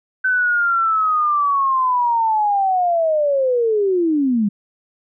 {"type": "linear sweep", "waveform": "sine", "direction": "down", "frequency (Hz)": [1528, 196], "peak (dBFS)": -14, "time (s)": [0.24, 4.49], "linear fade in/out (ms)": 10, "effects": []}